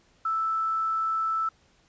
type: tone with quantisation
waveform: sine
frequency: 1318.5 Hz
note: E6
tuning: in tune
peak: -24 dBFS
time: 0.25-1.49 s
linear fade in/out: 5 ms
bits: 9
effects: pink hiss -63 dBFS RMS until 1.88 s + resampled to 16000 Hz